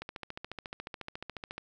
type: click train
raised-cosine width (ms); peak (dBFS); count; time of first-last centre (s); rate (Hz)
0.3; -23; 23; 0.02-1.58; 14.1
effects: none